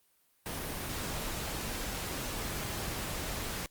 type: noise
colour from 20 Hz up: pink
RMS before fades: -37 dBFS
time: 0.46-3.66 s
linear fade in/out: 0 ms
effects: white hiss -70 dBFS RMS until 3.7 s + Opus 32 kbps